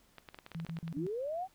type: clicks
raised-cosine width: 0.3 ms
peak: -31 dBFS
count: 12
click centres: 0.183 / 0.288 / 0.345 / 0.388 / 0.464 / 0.517 / 0.547 / 0.6 / 0.666 / 0.696 / 0.769 / 0.879 s
type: tone bursts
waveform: sine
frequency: 164.81 Hz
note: E3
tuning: in tune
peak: -37 dBFS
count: 4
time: 0.55-1.066 s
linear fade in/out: 0 ms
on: 99 ms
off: 40 ms
type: linear sweep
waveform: sine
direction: up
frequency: 250.2 to 780 Hz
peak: -34 dBFS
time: 0.93-1.48 s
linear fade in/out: 50 ms
effects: pink hiss -67 dBFS RMS until 1.54 s